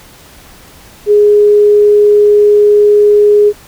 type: tone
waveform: sine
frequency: 415.3 Hz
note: G#4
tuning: in tune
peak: -3 dBFS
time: 1.06-3.53 s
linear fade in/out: 50 ms
effects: pink hiss -38 dBFS RMS until 3.67 s